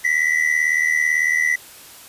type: tone pair together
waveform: triangle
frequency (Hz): 1936 / 2014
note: B6 / B6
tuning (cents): -35 / +33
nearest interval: minor second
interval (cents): 68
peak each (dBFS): -17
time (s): 0.04-1.56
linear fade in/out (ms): 10
effects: white hiss -42 dBFS RMS until 2.08 s + resampled to 32000 Hz